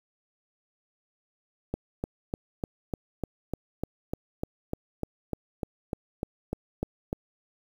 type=click train; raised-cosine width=2 ms; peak=-16 dBFS; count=19; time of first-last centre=1.74-7.129 s; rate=3.34 Hz; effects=8-bit